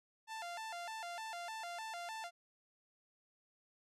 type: tone with vibrato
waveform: sawtooth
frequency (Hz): 784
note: G5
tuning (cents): 0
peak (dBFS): -39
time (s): 0.27-2.31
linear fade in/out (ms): 50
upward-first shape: square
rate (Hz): 3.3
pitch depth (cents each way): 210
effects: low-pass 9000 Hz 12 dB/octave